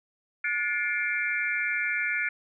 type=tone cluster; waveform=sine; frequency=1445 / 1737 / 2131 / 2338 Hz; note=F#6 / A6 / C7 / D7; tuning=-41 / -23 / +31 / -8 cents; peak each=-31 dBFS; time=0.44-2.29 s; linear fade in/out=5 ms; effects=none